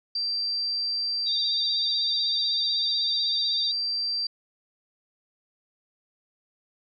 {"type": "tone", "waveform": "sine", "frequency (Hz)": 4699, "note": "D8", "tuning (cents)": 0, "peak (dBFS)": -25, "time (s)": [0.15, 4.27], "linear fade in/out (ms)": 5}
{"type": "tone with vibrato", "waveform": "sine", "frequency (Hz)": 3713, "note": "A#7", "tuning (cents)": -8, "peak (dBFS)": -26, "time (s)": [1.26, 3.72], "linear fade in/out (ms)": 10, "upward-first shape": "sine", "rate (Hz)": 16, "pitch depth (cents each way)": 59}
{"effects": []}